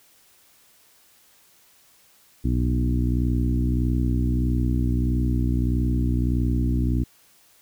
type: harmonic tone with a mistuned harmonic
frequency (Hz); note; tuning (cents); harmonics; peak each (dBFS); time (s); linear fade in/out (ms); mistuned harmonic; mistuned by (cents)
61.6; B1; -4; 1 / 2 / 3 / 4 / 5 / 6; -22 / -25 / -33 / -27 / -30 / -40; 2.44-7.04; 10; 1; +36
effects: white hiss -57 dBFS RMS until 7.61 s